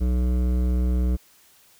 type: tone with hard clipping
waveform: triangle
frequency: 61.74 Hz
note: B1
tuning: in tune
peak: -21 dBFS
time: 0-1.17 s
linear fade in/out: 20 ms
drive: 17 dB
effects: white hiss -56 dBFS RMS until 1.79 s